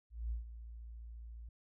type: tone with ADSR envelope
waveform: sine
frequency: 57.2 Hz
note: A#1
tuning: 32 cents flat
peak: -34 dBFS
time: 0.1-1.49 s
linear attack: 210 ms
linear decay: 130 ms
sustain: -12 dB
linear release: 4 ms
effects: none